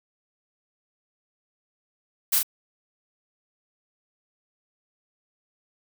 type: noise with echo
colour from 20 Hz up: blue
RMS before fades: -21 dBFS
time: 2.32-2.39 s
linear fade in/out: 10 ms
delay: 41 ms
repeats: 1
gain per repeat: -4 dB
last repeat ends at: 2.431 s
effects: none